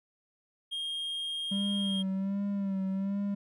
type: tone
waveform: triangle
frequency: 3231 Hz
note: G#7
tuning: 48 cents flat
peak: -31 dBFS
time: 0.71-2.03 s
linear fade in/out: 20 ms
type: tone with vibrato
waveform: triangle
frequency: 196 Hz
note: G3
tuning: in tune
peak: -27 dBFS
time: 1.51-3.35 s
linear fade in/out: 10 ms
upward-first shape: sine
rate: 1.3 Hz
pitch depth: 48 cents each way
effects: none